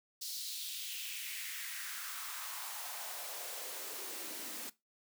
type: noise with high-pass filter sweep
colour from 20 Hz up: white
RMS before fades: -43 dBFS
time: 0.21-4.7 s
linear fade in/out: 10 ms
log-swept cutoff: 4700 to 240 Hz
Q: 2.7
effects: noise-tail reverb RT60 0.2 s tail -18 dB re dry